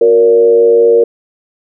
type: tone with frequency modulation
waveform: sine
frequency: 466.2 Hz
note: A#4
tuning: in tune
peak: -4 dBFS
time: 0.01-1.04 s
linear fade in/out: 5 ms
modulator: 105 Hz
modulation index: 0.59
effects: none